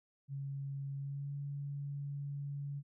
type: tone with pitch glide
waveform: sine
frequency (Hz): 138.59 to 141.91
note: C#3 to C#3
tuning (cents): 0 to +41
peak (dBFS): -38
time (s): 0.28-2.83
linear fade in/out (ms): 50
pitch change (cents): +41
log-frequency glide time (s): 0.96-1.33
effects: none